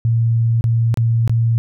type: tone with dropouts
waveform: sine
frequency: 115.2 Hz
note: A#2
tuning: 20 cents flat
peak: -12 dBFS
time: 0.05-1.58 s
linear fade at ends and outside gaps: 0 ms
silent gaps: 0.61-0.641 / 0.942-0.973 / 1.277-1.295 s
effects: none